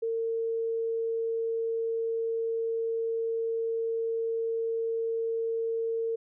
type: tone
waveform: sine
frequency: 455 Hz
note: A#4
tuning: 42 cents flat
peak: -27 dBFS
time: 0.02-6.16 s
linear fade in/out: 10 ms
effects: none